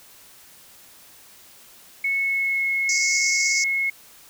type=tone with pitch glide; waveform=sine; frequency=2200 to 2175 Hz; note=C#7 to C#7; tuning=-14 to -33 cents; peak=-20 dBFS; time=2.04-3.9 s; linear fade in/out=5 ms; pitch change=-19 cents; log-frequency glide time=2.18-2.67 s
type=band-pass noise; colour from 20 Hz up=pink; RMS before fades=-25 dBFS; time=2.89-3.64 s; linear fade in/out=2 ms; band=4900 to 7200 Hz; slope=96 dB/octave
effects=white hiss -49 dBFS RMS until 4.29 s